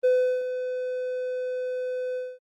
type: tone with ADSR envelope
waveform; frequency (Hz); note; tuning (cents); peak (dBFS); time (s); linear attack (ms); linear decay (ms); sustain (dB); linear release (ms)
triangle; 505; B4; +39; -14; 0.03-2.39; 19; 380; -11; 230
effects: tanh soft clip ceiling -11 dBFS + Opus 24 kbps